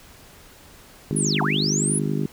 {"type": "harmonic tone", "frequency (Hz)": 50.7, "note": "G#1", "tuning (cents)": -41, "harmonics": [3, 4, 5, 6, 7, 8], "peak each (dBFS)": [-25, -27, -29, -31, -32, -33], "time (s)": [1.11, 2.26], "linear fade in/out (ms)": 0}
{"type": "linear two-way sweep", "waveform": "sine", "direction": "down then up", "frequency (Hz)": [10620, 659.3, 10620], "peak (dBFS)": -22, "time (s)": [1.16, 1.99], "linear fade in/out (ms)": 5, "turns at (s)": 1.42}
{"effects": ["pink hiss -48 dBFS RMS until 2.32 s"]}